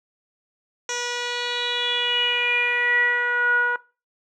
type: tone with low-pass filter sweep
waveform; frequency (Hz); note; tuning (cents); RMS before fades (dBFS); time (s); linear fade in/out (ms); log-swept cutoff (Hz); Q
10% pulse; 484.9; B4; -32; -23; 0.89-3.76; 2; 5800 to 1300; 7.7
effects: noise-tail reverb RT60 0.3 s tail -19 dB re dry